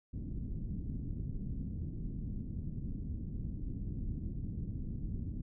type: low-pass noise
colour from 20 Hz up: pink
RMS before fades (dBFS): -39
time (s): 0.13-5.42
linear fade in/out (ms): 10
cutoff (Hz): 250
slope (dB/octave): 24
effects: none